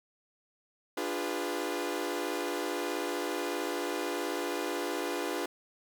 sawtooth chord, D diminished seventh, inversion none, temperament equal with one note detuned, 293.7 / 349.2 / 407.7 / 493.9 Hz, D4 / F4 / Ab4 / Cb5, 0 / 0 / -32 / 0 cents, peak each -34 / -32 / -34 / -34 dBFS, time 0.97-5.46 s, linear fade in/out 5 ms, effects none

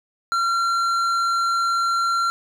sine tone with tanh clipping, 1369 Hz, F6, 35 cents flat, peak -20 dBFS, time 0.32-2.3 s, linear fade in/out 0 ms, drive 11 dB, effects none

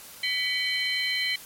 sine tone cluster, 1977 / 2261 / 3077 / 4093 Hz, B6 / C#7 / G7 / C8, +1 / +34 / -33 / -39 cents, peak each -30 dBFS, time 0.23-1.36 s, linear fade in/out 5 ms, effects white hiss -45 dBFS RMS until 1.45 s + MP3 64 kbps

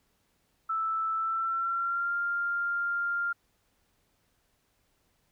sine tone with pitch glide, 1318.5 to 1396.9 Hz, E6 to F6, 0 to 0 cents, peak -27 dBFS, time 0.69-3.33 s, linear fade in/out 10 ms, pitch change +100 cents, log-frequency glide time 1.15-2.15 s, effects pink hiss -72 dBFS RMS until 5.31 s

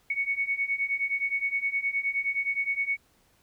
sine beating tone pair, 2217 / 2226.6 Hz, C#7 / C#7, 0 / +7 cents, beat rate 9.6 Hz, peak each -30 / -28 dBFS, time 0.1-2.97 s, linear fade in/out 5 ms, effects pink hiss -65 dBFS RMS until 3.42 s

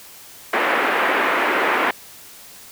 white band-pass noise, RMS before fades -19 dBFS, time 0.53-1.91 s, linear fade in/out 5 ms, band 280 to 2100 Hz, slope 24 dB/octave, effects white hiss -42 dBFS RMS until 2.71 s

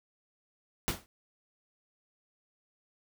pink noise with exponential decay, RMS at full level -27 dBFS, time 0.88-1.06 s, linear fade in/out 0 ms, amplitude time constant 37 ms, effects none

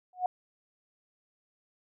sine tone with exponential growth, 730 Hz, F#5, 24 cents flat, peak -21 dBFS, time 0.13-0.26 s, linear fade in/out 2 ms, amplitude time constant 28 ms, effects none

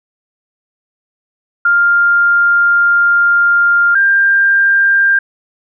sine tone pair in turn, 1400 / 1593 Hz, F6 / G6, +4 / +27 cents, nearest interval major second, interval 223 cents, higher second, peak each -7 dBFS, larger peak neither, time 1.65-3.95 / 3.95-5.19 s, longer first, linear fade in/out 5 ms, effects none

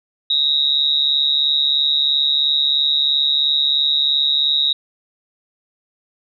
sine tone with amplitude modulation, 3781 Hz, A#7, 24 cents sharp, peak -10 dBFS, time 0.3-4.73 s, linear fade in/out 5 ms, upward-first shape sine, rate 143 Hz, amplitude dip 85%, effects none

